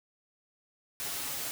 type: noise with comb filter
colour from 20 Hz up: white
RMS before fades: -36 dBFS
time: 1-1.51 s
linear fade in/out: 0 ms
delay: 7.2 ms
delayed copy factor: +0.7
effects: none

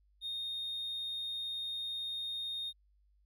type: tone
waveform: triangle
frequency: 3691 Hz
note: A#7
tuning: 18 cents flat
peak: -34 dBFS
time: 0.21-2.73 s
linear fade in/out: 50 ms
effects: tanh soft clip ceiling -31 dBFS + added 50 Hz sine -66 dBFS peak until 3.25 s

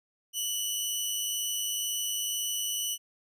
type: tone pair together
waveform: 15% pulse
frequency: 2950 / 3052 Hz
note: F#7 / G7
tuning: -6 / -47 cents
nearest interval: minor second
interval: 59 cents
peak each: -23 / -30 dBFS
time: 0.33-2.98 s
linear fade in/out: 50 ms
effects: none

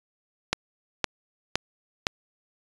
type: click train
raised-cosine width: 0.2 ms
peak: -4 dBFS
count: 4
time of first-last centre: 0.53-2.068 s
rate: 1.95 Hz
effects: resampled to 22050 Hz

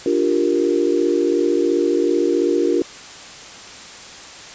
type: chord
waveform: sine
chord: G minor seventh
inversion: second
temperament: equal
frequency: 293.7 / 349.2 / 392 / 466.2 Hz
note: D4 / F4 / G4 / Bb4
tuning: 0 / 0 / 0 / 0 cents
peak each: -21 / -18 / -22 / -21 dBFS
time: 0.06-2.82 s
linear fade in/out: 2 ms
effects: white hiss -37 dBFS RMS until 4.54 s + resampled to 16000 Hz

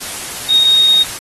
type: tone in noise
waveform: sine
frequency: 3729 Hz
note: A#7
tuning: in tune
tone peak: -7 dBFS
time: 0.49-1.04 s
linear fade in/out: 20 ms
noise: white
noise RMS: -25 dBFS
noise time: 0-1.19 s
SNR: +15 dB
effects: AAC 32 kbps

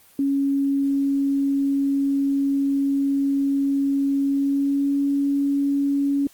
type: tone with pitch glide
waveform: sine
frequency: 277.2 to 280.6 Hz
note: C#4 to C#4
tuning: 0 to +21 cents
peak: -18 dBFS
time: 0.19-6.27 s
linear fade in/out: 2 ms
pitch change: +21 cents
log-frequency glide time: 4.28-4.96 s
effects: white hiss -53 dBFS RMS until 6.33 s + Opus 24 kbps

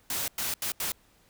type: noise bursts at uneven times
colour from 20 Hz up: white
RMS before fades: -31 dBFS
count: 4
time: 0.1-0.28 / 0.38-0.54 / 0.62-0.72 / 0.8-0.92 s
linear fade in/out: 2 ms
effects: pink hiss -63 dBFS RMS until 1.29 s

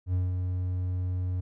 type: tone with ADSR envelope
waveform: triangle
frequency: 91 Hz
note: F#2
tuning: 28 cents flat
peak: -21 dBFS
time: 0.06-1.41 s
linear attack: 75 ms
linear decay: 180 ms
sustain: -4 dB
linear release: 12 ms
effects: none

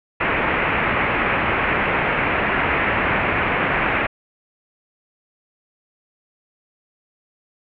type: low-pass noise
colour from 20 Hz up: white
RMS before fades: -20 dBFS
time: 0.2-4.07 s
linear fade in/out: 10 ms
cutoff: 2500 Hz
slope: 48 dB/octave
effects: none

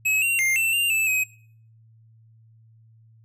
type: tone with pitch steps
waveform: square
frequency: 2566 / 2752 / 2111 / 2680 / 2787 / 2630 / 2529 Hz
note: E7 / F7 / C7 / E7 / F7 / E7 / D#7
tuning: -47 / -26 / +15 / +28 / -4 / -5 / +28 cents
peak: -20 dBFS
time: 0.05-1.24 s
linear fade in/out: 10 ms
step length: 170 ms
effects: noise-tail reverb RT60 0.6 s tail -24 dB re dry + added 112 Hz sine -51 dBFS peak until 3.24 s

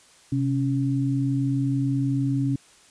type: tone pair together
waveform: sine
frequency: 130.82 / 277.2 Hz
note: C3 / C#4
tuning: 0 / 0 cents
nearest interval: octave + minor second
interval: 1300 cents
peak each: -23 / -24 dBFS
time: 0.32-2.56 s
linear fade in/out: 5 ms
effects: white hiss -54 dBFS RMS until 2.9 s + resampled to 22050 Hz

